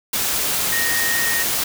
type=tone in noise; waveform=sine; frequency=1860 Hz; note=A#6; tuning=4 cents flat; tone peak=-21 dBFS; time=0.72-1.43 s; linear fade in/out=5 ms; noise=white; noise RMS=-21 dBFS; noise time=0.13-1.64 s; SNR=-3 dB; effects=none